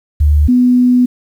sine tone pair in turn, 74.1 / 248.2 Hz, D2 / B3, +16 / +9 cents, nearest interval octave + major sixth, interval 2093 cents, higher second, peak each -6 dBFS, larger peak neither, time 0.2-0.48 / 0.48-1.06 s, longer second, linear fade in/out 10 ms, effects 7-bit

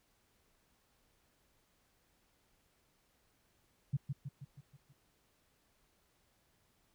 sine tone with echo, 138.59 Hz, C#3, in tune, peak -29 dBFS, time 3.93-3.97 s, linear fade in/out 10 ms, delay 160 ms, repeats 6, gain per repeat -5 dB, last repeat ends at 4.93 s, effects pink hiss -74 dBFS RMS until 6.94 s

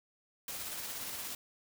white noise with tremolo, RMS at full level -40 dBFS, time 0.48-1.35 s, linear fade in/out 2 ms, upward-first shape square, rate 17 Hz, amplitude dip 25%, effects none

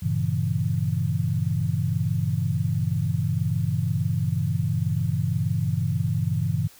sine chord, G diminished seventh, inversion none, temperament equal, 98 / 116.54 / 138.59 / 164.81 Hz, G2 / Bb2 / Db3 / Fb3, 0 / 0 / 0 / 0 cents, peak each -27 dBFS, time 0.02-6.68 s, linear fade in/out 10 ms, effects white hiss -51 dBFS RMS until 6.79 s

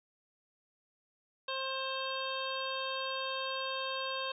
harmonic tone with a mistuned harmonic, 530 Hz, C5, 22 cents sharp, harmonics 1 / 2 / 3 / 5 / 6 / 7 / 8, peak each -40 / -39 / -44 / -42 / -43 / -44 / -47 dBFS, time 1.48-4.32 s, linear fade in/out 5 ms, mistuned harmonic 8, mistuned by +61 cents, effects none

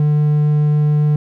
triangle tone, 149.4 Hz, D3, 30 cents sharp, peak -9 dBFS, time 0-1.16 s, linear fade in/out 2 ms, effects none

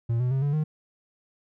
triangle tone with pitch steps, 116.54 / 124.9 / 133.87 / 143.48 / 153.78 Hz, A#2 / B2 / C3 / D3 / D#3, 0 / +20 / +40 / -40 / -20 cents, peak -20 dBFS, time 0.09-0.64 s, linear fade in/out 10 ms, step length 110 ms, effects none

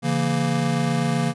square chord, A# diminished, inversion first, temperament just, 139.85 / 167.82 / 233.1 Hz, C#3 / E3 / A#3, +16 / +31 / 0 cents, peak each -25 dBFS, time 0.02-1.34 s, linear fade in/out 50 ms, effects resampled to 24000 Hz

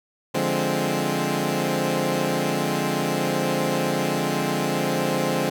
15% pulse chord, D half-diminished seventh, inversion none, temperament equal, 146.83 / 174.61 / 207.7 / 261.6 Hz, D3 / F3 / Ab3 / C4, 0 / 0 / 0 / 0 cents, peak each -21 dBFS, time 0.34-5.5 s, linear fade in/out 10 ms, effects none

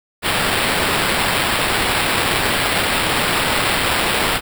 blue noise with sample-and-hold, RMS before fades -18 dBFS, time 0.22-4.41 s, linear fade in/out 50 ms, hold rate 6300 Hz, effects none

